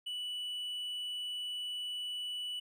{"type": "tone", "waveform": "triangle", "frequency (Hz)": 2960, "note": "F#7", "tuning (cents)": 0, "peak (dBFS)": -35, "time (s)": [0.06, 2.6], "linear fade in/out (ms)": 10, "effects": []}